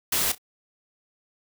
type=noise with echo; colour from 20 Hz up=white; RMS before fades=-24 dBFS; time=0.12-0.32 s; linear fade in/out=5 ms; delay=31 ms; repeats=2; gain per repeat=-15 dB; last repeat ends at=0.382 s; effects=none